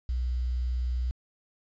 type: tone with quantisation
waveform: sine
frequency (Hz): 61.74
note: B1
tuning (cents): 0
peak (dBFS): -26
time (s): 0.09-1.11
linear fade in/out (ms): 0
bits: 9
effects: resampled to 16000 Hz